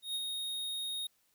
square tone with ADSR envelope, 3729 Hz, A#7, in tune, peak -33 dBFS, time 0.02-1.07 s, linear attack 130 ms, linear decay 37 ms, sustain -3 dB, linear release 5 ms, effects white hiss -73 dBFS RMS until 1.34 s

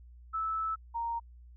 sine tone pair in turn, 1310 / 930.1 Hz, E6 / A#5, -11 / -4 cents, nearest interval tritone, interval 593 cents, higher first, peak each -30 / -31 dBFS, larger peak first, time 0.33-0.76 / 0.94-1.2 s, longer first, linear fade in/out 20 ms, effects added 60 Hz sine -50 dBFS peak until 1.56 s

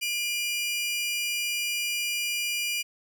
sawtooth tone pair together, 2400 / 2913 Hz, D7 / F#7, +37 / -28 cents, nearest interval minor third, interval 335 cents, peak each -25 / -29 dBFS, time 0.01-2.83 s, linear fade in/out 20 ms, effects none

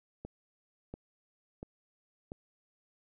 click train, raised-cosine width 2 ms, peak -28 dBFS, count 4, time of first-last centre 0.25-2.319 s, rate 1.45 Hz, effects none

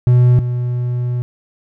triangle tone pair in turn, 123.47 / 122.76 Hz, B2 / B2, 0 / -10 cents, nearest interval unison, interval 10 cents, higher first, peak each -5 / -14 dBFS, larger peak first, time 0.07-0.39 / 0.39-1.22 s, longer second, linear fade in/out 0 ms, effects none

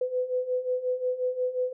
sine beating tone pair, 500 / 505.6 Hz, B4 / B4, +21 / +41 cents, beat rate 5.6 Hz, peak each -31 / -27 dBFS, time 0.01-1.73 s, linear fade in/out 5 ms, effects none

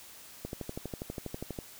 click train, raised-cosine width 2 ms, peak -23 dBFS, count 15, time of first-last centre 0.45-1.588 s, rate 12.3 Hz, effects white hiss -51 dBFS RMS until 1.79 s

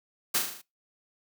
white noise with echo, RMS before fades -25 dBFS, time 0.34-0.39 s, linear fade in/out 10 ms, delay 38 ms, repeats 6, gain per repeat -4 dB, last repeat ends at 0.618 s, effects noise-tail reverb RT60 0.2 s tail -22 dB re dry + high-pass 150 Hz 12 dB/octave

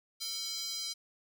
square tone with high-pass filter, 449.6 Hz, A4, 37 cents sharp, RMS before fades -38 dBFS, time 0.2-0.94 s, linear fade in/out 20 ms, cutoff 4500 Hz, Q 4.1, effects none

